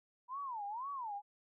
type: tone with vibrato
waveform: sine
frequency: 956 Hz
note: A#5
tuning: 43 cents sharp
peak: -39 dBFS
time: 0.28-1.22 s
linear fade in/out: 50 ms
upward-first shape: sine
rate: 2 Hz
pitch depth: 300 cents each way
effects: none